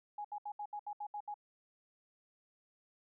sine tone bursts, 830.6 Hz, G#5, in tune, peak -39 dBFS, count 9, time 0.18-1.342 s, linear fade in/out 5 ms, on 66 ms, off 71 ms, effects none

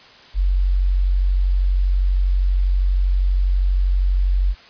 sine tone, 46.25 Hz, F#1, in tune, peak -14 dBFS, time 0.34-4.55 s, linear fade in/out 50 ms, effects white hiss -45 dBFS RMS until 4.69 s + resampled to 11025 Hz

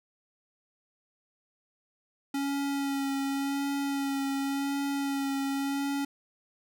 square tone with vibrato, 277.2 Hz, C#4, in tune, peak -29 dBFS, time 2.34-6.05 s, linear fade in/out 5 ms, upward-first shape sine, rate 0.9 Hz, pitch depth 18 cents each way, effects none

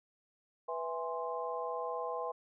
harmonic tone with a mistuned harmonic, 164.6 Hz, E3, 2 cents flat, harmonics 3 / 4 / 5 / 6, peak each -39 / -41 / -42 / -40 dBFS, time 0.68-2.32 s, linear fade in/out 10 ms, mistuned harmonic 6, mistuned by +100 cents, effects none

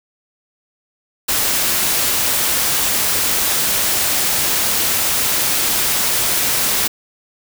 white noise, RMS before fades -17 dBFS, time 1.28-6.88 s, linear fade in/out 10 ms, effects none

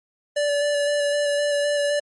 square tone with vibrato, 580 Hz, D5, 22 cents flat, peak -20 dBFS, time 0.36-2 s, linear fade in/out 10 ms, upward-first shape square, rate 3.9 Hz, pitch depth 12 cents each way, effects MP3 48 kbps

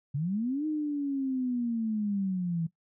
sine linear two-way sweep, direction up then down, 132.3 to 311.1 to 161.5 Hz, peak -27 dBFS, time 0.14-2.67 s, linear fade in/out 10 ms, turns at 0.66 s, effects noise-tail reverb RT60 0.1 s tail -17 dB re dry

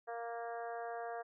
harmonic tone, 233.1 Hz, A#3, in tune, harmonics 2 / 3 / 4 / 5 / 6 / 7 / 8, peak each -45 / -42 / -53 / -52 / -55 / -52 / -60 dBFS, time 0.07-1.23 s, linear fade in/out 20 ms, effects none

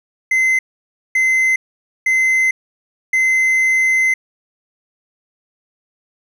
triangle tone bursts at uneven times, 2059 Hz, C7, 28 cents flat, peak -10 dBFS, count 4, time 0.31-0.59 / 1.15-1.56 / 2.06-2.51 / 3.13-4.14 s, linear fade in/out 5 ms, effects none

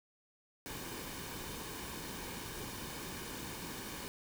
pink noise with comb filter, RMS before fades -44 dBFS, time 0.66-4.08 s, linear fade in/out 0 ms, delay 1.5 ms, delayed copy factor -0.5, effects none

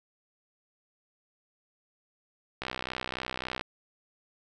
click train, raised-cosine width 0.3 ms, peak -17 dBFS, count 64, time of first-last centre 2.62-3.611 s, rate 63.6 Hz, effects none

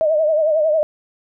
sine tone with vibrato, 622.3 Hz, D#5, in tune, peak -13 dBFS, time 0.01-0.83 s, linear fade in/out 0 ms, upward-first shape triangle, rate 11 Hz, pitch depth 96 cents each way, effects none

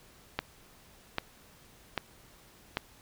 click train, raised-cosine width 0.3 ms, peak -13 dBFS, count 4, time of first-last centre 0.39-2.771 s, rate 1.26 Hz, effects pink hiss -58 dBFS RMS until 3.01 s

